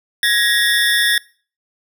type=ring-modulated tone; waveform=25% pulse; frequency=1775 Hz; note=A6; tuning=15 cents sharp; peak=-6 dBFS; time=0.23-1.18 s; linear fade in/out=2 ms; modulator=108 Hz; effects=noise-tail reverb RT60 0.4 s tail -22 dB re dry